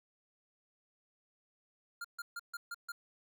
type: tone bursts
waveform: square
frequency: 1401 Hz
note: F6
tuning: 5 cents sharp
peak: -40 dBFS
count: 6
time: 2.01-2.92 s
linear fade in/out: 5 ms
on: 35 ms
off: 140 ms
effects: none